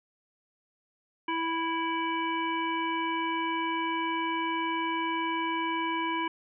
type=harmonic tone; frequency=329.1 Hz; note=E4; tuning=3 cents flat; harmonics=1 / 3 / 5 / 7 / 9; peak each=-33 / -30 / -39 / -36 / -40 dBFS; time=1.28-6.28 s; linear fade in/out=5 ms; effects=none